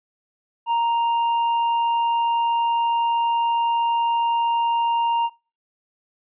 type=tone with tanh clipping; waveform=triangle; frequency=932.3 Hz; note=A#5; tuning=in tune; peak=-19 dBFS; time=0.66-5.3 s; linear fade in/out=50 ms; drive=10 dB; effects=noise-tail reverb RT60 0.4 s tail -26 dB re dry + resampled to 8000 Hz